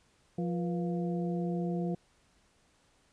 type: harmonic tone with a mistuned harmonic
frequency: 174.61 Hz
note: F3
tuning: in tune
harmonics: 1 / 2 / 3 / 4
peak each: -31 / -37 / -41 / -43 dBFS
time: 0.38-1.95 s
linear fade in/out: 5 ms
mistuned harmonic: 3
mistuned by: -120 cents
effects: pink hiss -68 dBFS RMS until 3.12 s + resampled to 22050 Hz